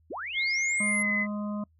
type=linear sweep; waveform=sine; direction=up; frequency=193.4 to 10990 Hz; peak=-33 dBFS; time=0.1-1.03 s; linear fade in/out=10 ms
type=tone with pitch glide; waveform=sine; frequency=2138 to 2030 Hz; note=C7 to B6; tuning=+37 to +47 cents; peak=-25 dBFS; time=0.33-1.27 s; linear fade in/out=50 ms; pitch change=-90 cents; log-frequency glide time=0.82-1.08 s
type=harmonic tone; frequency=207.7 Hz; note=G#3; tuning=in tune; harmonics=1 / 3 / 5 / 6; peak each=-30 / -40 / -44 / -46 dBFS; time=0.8-1.64 s; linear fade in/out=5 ms
effects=noise-tail reverb RT60 0.1 s tail -25 dB re dry + added 80 Hz sine -61 dBFS peak until 1.79 s